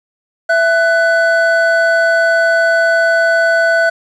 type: tone pair together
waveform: triangle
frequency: 665 / 1492.9 Hz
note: E5 / F#6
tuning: +15 / +15 cents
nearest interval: octave + major second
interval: 1400 cents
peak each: -10 dBFS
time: 0.49-3.9 s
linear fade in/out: 10 ms
effects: resampled to 22050 Hz + 7-bit